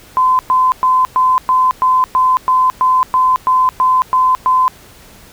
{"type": "tone bursts", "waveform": "sine", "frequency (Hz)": 1024, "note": "C6", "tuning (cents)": -38, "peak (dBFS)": -8, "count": 14, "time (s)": [0.17, 4.68], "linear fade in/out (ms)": 0, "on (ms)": 220, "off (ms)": 110, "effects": ["pink hiss -41 dBFS RMS until 5.32 s"]}